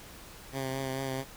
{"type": "tone with vibrato", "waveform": "10% pulse", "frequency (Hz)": 133.3, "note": "C3", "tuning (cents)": 33, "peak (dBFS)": -24, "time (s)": [0.52, 1.25], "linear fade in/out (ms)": 50, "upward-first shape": "triangle", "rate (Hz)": 4.5, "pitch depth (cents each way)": 31, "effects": ["pink hiss -49 dBFS RMS until 1.36 s"]}